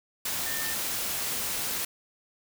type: tone in noise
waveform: sine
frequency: 1800 Hz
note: A6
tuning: 39 cents sharp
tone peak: -36 dBFS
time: 0.46-0.74 s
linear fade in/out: 5 ms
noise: white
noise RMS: -31 dBFS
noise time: 0.25-1.85 s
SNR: -8 dB
effects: none